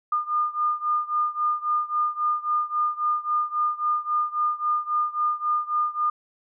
sine beating tone pair, 1212 / 1215.7 Hz, D#6 / D#6, -46 / -41 cents, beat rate 3.7 Hz, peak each -24 / -26 dBFS, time 0.12-6.1 s, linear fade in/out 5 ms, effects none

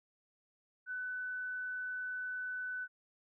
sine tone with frequency modulation, 1500 Hz, F#6, 23 cents sharp, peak -37 dBFS, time 0.86-2.88 s, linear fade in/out 50 ms, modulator 28.6 Hz, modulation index 0.22, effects none

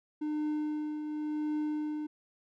triangle tone with tremolo, 302.6 Hz, D#4, 48 cents flat, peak -27 dBFS, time 0.21-2.07 s, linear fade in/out 10 ms, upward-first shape triangle, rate 0.92 Hz, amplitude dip 50%, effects none

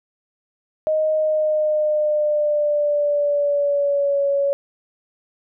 sine tone with pitch glide, 622.3 to 560.8 Hz, D#5 to C#5, 0 to +20 cents, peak -16 dBFS, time 0.87-4.53 s, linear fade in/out 0 ms, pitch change -180 cents, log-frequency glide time 1.14-4.27 s, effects none

